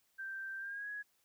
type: tone with pitch glide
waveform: sine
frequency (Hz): 1568 to 1670.9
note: G6 to G#6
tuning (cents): 0 to +10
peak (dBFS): -40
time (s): 0.18-1.03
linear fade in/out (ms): 20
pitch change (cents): +110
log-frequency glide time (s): 0.58-0.89
effects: white hiss -75 dBFS RMS until 1.24 s